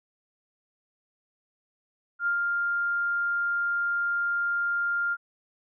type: tone with ADSR envelope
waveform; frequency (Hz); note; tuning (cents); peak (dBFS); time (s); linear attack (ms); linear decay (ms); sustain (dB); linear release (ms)
sine; 1400; F6; +4; -22; 2.19-5.17; 77; 100; -2; 45
effects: none